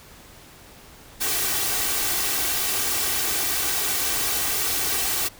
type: noise with comb filter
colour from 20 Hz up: white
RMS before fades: -24 dBFS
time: 1.2-5.29 s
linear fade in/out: 20 ms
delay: 2.6 ms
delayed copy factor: +0.6
effects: pink hiss -47 dBFS RMS until 5.39 s